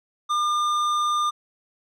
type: tone with tanh clipping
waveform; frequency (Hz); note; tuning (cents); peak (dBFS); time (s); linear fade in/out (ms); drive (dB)
triangle; 1204; D6; +43; -22; 0.29-1.31; 20; 16
effects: none